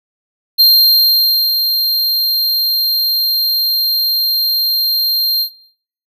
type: tone with ADSR envelope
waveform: square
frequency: 4186 Hz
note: C8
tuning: in tune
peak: -5 dBFS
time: 0.58-5.5 s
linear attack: 24 ms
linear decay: 920 ms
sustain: -7 dB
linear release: 89 ms
effects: noise-tail reverb RT60 0.6 s tail -18 dB re dry